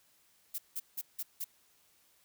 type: noise bursts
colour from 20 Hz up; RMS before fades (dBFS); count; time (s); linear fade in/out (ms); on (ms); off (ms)
violet; -37; 5; 0.54-1.445; 10; 45; 170
effects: white hiss -68 dBFS RMS until 2.24 s